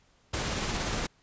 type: noise with tremolo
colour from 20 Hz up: pink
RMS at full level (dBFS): -30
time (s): 0.33-1.07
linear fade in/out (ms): 10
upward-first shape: sine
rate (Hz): 17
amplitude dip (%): 25
effects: pink hiss -65 dBFS RMS until 1.22 s + resampled to 16000 Hz